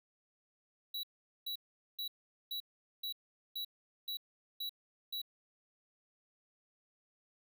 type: tone bursts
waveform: square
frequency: 3920 Hz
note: B7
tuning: 14 cents flat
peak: -38 dBFS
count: 9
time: 0.94-5.217 s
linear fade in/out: 5 ms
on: 93 ms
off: 430 ms
effects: none